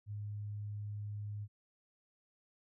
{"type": "tone", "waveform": "sine", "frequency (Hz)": 103.83, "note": "G#2", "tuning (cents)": 0, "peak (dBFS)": -39, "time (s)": [0.06, 1.48], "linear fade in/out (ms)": 50, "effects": []}